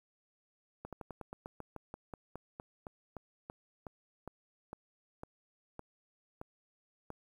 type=slowing click train; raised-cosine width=1 ms; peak=-29 dBFS; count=23; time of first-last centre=0.85-7.104 s; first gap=77 ms; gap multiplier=1.11; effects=10-bit